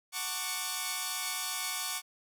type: chord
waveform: 5% pulse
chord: D major seventh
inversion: first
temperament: equal with one note detuned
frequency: 740 / 891.8 / 1108.7 / 1174.7 Hz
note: F#5 / A5 / C#6 / D6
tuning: 0 / +23 / 0 / 0 cents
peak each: -28 / -30 / -25 / -26 dBFS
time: 0.12-2.02 s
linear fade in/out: 50 ms
effects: none